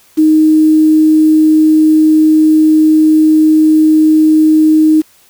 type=tone with quantisation; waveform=sine; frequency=311.6 Hz; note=D#4; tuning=3 cents sharp; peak=-4 dBFS; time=0.17-5.02 s; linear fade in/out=20 ms; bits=5; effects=white hiss -47 dBFS RMS until 5.29 s